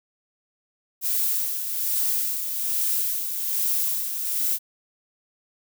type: noise with tremolo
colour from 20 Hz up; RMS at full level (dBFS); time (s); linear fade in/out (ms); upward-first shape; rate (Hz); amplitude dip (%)
violet; -23; 1.01-4.59; 50; sine; 1.2; 50
effects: none